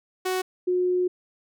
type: tone pair in turn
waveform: sawtooth / sine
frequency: 371.3 / 362 Hz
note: F#4 / F#4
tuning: +6 / -38 cents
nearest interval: unison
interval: 44 cents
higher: first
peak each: -20 dBFS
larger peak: neither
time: 0.25-0.42 / 0.67-1.08 s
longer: second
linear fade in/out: 10 ms
effects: none